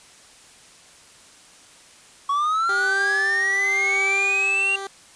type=linear sweep; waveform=triangle; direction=up; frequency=1108.7 to 2779 Hz; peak=-17 dBFS; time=2.29-4.76 s; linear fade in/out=5 ms
type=tone with tremolo; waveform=15% pulse; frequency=392 Hz; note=G4; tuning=in tune; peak=-20 dBFS; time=2.69-4.87 s; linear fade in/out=2 ms; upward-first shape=sine; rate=0.91 Hz; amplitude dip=45%
effects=white hiss -49 dBFS RMS until 5.15 s + resampled to 22050 Hz